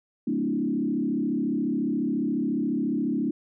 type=tone with frequency modulation; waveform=sine; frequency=261.6 Hz; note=C4; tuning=in tune; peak=-23 dBFS; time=0.27-3.31 s; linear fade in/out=5 ms; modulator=34.3 Hz; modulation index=1.8; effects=none